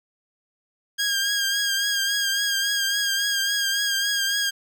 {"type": "tone with vibrato", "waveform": "15% pulse", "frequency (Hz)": 1620, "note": "G#6", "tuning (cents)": -43, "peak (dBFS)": -15, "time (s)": [0.98, 4.51], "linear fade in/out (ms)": 20, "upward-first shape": "triangle", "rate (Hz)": 3.6, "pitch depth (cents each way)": 44, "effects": []}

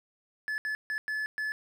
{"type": "tone bursts at uneven times", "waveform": "triangle", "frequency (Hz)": 1725, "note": "A6", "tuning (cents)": -35, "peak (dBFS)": -28, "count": 5, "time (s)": [[0.48, 0.58], [0.65, 0.75], [0.9, 0.98], [1.08, 1.26], [1.38, 1.52]], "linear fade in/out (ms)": 0, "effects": []}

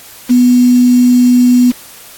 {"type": "tone with quantisation", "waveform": "sine", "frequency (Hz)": 246.9, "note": "B3", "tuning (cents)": 0, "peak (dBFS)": -4, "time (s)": [0.29, 1.72], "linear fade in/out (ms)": 20, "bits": 4, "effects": ["white hiss -35 dBFS RMS until 2.17 s", "AAC 64 kbps"]}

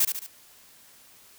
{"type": "noise with echo", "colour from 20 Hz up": "blue", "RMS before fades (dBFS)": -21, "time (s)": [0, 0.05], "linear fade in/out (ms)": 5, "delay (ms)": 72, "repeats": 3, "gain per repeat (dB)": -6, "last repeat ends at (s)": 0.266, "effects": ["white hiss -54 dBFS RMS until 1.38 s"]}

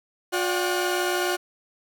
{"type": "tone cluster", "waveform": "sawtooth", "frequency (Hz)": [357.8, 583, 775, 1445], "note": ["F4", "D5", "G5", "F#6"], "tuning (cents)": [42, -13, -20, -41], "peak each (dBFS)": [-21, -28, -28, -26], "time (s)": [0.32, 1.37], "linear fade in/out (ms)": 20, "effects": []}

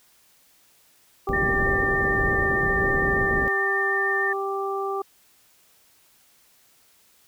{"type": "harmonic tone", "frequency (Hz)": 392.1, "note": "G4", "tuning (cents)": 0, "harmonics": [1, 2, 3], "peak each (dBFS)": [-27, -31, -30], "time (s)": [1.27, 5.02], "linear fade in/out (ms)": 5}
{"type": "low-pass noise", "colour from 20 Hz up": "pink", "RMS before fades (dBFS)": -28, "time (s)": [1.29, 3.48], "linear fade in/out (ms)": 0, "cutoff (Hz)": 620, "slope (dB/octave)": 48}
{"type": "tone with vibrato", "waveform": "sine", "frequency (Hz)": 1805, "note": "A6", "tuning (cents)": 44, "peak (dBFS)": -22, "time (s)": [1.33, 4.33], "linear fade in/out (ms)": 5, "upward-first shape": "triangle", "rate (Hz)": 6.6, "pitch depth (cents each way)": 12}
{"effects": ["white hiss -59 dBFS RMS until 7.27 s"]}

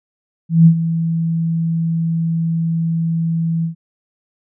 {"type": "tone with ADSR envelope", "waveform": "sine", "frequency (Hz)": 164.81, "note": "E3", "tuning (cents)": 0, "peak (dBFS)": -3, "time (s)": [0.49, 3.75], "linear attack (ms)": 170, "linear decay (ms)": 82, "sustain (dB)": -12, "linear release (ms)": 110, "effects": []}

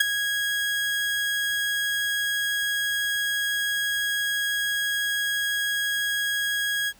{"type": "tone with ADSR envelope", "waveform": "30% pulse", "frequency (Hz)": 1651, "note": "G#6", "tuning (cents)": -11, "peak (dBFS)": -11, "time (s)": [0, 6.93], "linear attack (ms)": 8, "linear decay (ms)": 13, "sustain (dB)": -10, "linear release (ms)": 50, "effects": ["pink hiss -55 dBFS RMS until 6.99 s"]}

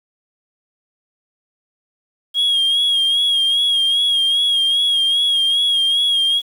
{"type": "tone with vibrato", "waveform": "sine", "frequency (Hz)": 3271, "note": "G#7", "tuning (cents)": -27, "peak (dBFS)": -11, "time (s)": [2.34, 6.42], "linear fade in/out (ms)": 50, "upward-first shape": "sine", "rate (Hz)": 2.5, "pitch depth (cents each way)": 45, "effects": ["tanh soft clip ceiling -12 dBFS", "7-bit"]}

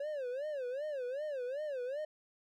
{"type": "tone with vibrato", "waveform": "triangle", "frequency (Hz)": 548, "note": "C#5", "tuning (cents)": -20, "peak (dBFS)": -34, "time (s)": [0, 2.05], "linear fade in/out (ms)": 5, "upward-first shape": "sine", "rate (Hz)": 2.6, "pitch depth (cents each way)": 200, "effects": []}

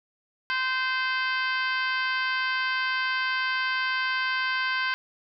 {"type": "harmonic tone with a mistuned harmonic", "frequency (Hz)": 518, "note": "C5", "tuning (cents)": -17, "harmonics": [2, 3, 4, 5, 6, 7, 8, 9, 10], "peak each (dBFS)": [-31, -27, -33, -35, -36, -45, -44, -38, -49], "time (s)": [0.5, 4.94], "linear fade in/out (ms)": 0, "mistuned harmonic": 10, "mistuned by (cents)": 23, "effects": []}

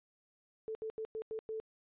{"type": "tone bursts at uneven times", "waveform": "sine", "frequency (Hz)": 440, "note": "A4", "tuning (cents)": 0, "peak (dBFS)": -37, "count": 6, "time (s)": [[0.68, 0.75], [0.82, 0.9], [0.98, 1.05], [1.15, 1.22], [1.31, 1.39], [1.49, 1.6]], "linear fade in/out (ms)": 0, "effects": ["resampled to 8000 Hz"]}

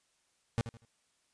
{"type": "tone with echo", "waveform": "35% pulse", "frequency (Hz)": 115.8, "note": "A#2", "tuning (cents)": -11, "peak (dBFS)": -26, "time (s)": [0.58, 0.61], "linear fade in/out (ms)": 0, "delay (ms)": 80, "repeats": 3, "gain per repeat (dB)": -11, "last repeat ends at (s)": 0.85, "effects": ["white hiss -74 dBFS RMS until 1.33 s", "resampled to 22050 Hz"]}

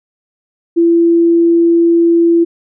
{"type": "tone", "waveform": "sine", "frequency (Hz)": 337.4, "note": "E4", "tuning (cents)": 40, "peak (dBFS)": -6, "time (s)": [0.76, 2.45], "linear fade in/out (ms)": 20, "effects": []}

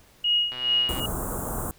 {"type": "tone with tremolo", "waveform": "sine", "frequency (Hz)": 2883, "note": "F#7", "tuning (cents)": -46, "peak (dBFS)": -18, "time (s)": [0.24, 1.06], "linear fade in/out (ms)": 5, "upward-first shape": "sine", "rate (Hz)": 2.4, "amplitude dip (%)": 85}
{"type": "click train", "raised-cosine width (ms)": 0.3, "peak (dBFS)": -23, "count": 61, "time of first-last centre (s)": [0.52, 0.996], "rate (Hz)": 126}
{"type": "band-stop noise", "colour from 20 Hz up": "pink", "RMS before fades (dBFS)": -30, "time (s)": [0.89, 1.71], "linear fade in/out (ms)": 0, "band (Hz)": [1400, 7400], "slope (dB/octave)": 48}
{"effects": ["pink hiss -56 dBFS RMS until 1.78 s"]}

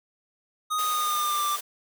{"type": "tone with pitch glide", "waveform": "square", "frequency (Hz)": [1244.5, 1180.8], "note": ["D#6", "D6"], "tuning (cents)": [0, 9], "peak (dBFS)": -25, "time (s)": [0.7, 1.57], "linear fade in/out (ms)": 20, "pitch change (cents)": -91, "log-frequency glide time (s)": [0.86, 1.44]}
{"type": "high-pass noise", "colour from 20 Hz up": "white", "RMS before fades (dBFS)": -35, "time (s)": [0.78, 1.61], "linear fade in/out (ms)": 10, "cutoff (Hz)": 370, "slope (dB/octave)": 48}
{"effects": []}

